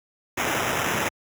violet noise with sample-and-hold, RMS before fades -25 dBFS, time 0.37-1.09 s, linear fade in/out 10 ms, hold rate 4410 Hz, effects high-pass 80 Hz 12 dB/octave

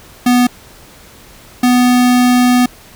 square tone pair in turn, 246.3 / 247.7 Hz, B3 / B3, -5 / +5 cents, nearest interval unison, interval 10 cents, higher second, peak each -8 dBFS, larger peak neither, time 0.26-0.47 / 1.63-2.66 s, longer second, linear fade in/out 5 ms, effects pink hiss -40 dBFS RMS until 2.95 s

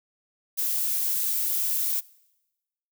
violet noise, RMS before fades -26 dBFS, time 0.57-2.01 s, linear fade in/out 20 ms, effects noise-tail reverb RT60 1.0 s tail -23 dB re dry

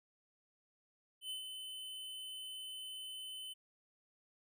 square tone with ADSR envelope, 3039 Hz, F#7, 46 cents sharp, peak -40 dBFS, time 1.21-3.54 s, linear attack 91 ms, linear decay 120 ms, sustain -5 dB, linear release 18 ms, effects none

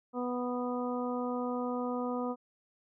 harmonic tone, 246.9 Hz, B3, in tune, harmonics 1 / 2 / 3 / 4 / 5, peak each -34 / -36 / -41 / -42 / -42 dBFS, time 0.13-2.36 s, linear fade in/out 50 ms, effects none

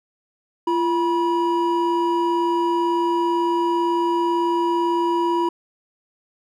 triangle tone pair together, 342.7 / 970.1 Hz, F4 / B5, -33 / -31 cents, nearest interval octave + tritone, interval 1802 cents, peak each -18 / -19 dBFS, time 0.67-5.49 s, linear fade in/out 5 ms, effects none

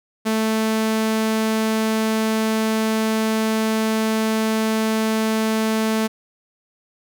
sawtooth tone, 220 Hz, A3, in tune, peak -14 dBFS, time 0.25-6.08 s, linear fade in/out 20 ms, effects none

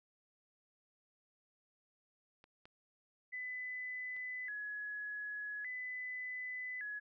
clicks, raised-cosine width 0.3 ms, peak -43 / -40 / -46 dBFS, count 3, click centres 2.441 / 2.655 / 4.165 s
sine tone with vibrato, 1838 Hz, A#6, 25 cents flat, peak -40 dBFS, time 3.32-7 s, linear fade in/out 20 ms, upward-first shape square, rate 0.43 Hz, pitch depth 150 cents each way
effects none

